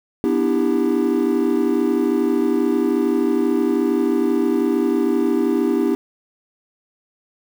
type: chord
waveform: triangle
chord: E minor seventh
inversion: second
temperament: just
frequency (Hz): 247.2 / 296.7 / 329.6 / 395.6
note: B3 / D4 / E4 / G4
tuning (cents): +2 / +18 / 0 / +16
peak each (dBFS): -19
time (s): 0.24-5.95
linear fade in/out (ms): 0
effects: tanh soft clip ceiling -4 dBFS + 7-bit